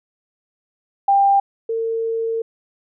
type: tone pair in turn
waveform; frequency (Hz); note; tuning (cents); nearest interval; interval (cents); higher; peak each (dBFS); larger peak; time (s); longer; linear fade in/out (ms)
sine; 794 / 453.5; G5 / A#4; +22 / -48; minor seventh; 970; first; -11 / -19; first; 1.08-1.4 / 1.69-2.42; second; 5
effects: none